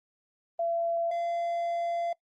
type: tone pair in turn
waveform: sine / triangle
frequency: 676 / 684.6 Hz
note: E5 / F5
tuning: +43 / -35 cents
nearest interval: unison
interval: 22 cents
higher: second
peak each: -26 dBFS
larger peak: neither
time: 0.59-1.11 / 1.11-2.13 s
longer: second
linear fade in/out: 5 ms
effects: noise-tail reverb RT60 0.1 s tail -22 dB re dry + Opus 24 kbps